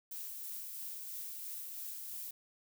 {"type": "noise with tremolo", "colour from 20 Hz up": "violet", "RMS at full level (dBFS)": -43, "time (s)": [0.11, 2.31], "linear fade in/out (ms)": 5, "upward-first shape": "sine", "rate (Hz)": 3, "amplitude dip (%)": 25, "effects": []}